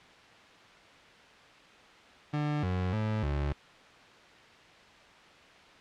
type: tone with pitch steps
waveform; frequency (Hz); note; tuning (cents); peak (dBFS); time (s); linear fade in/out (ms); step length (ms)
30% pulse; 148.6 / 91.6 / 108.2 / 71.8; D3 / F#2 / A2 / D2; +21 / -17 / -29 / -39; -26; 2.33-3.53; 10; 300
effects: white hiss -54 dBFS RMS until 5.8 s + low-pass 3000 Hz 12 dB/octave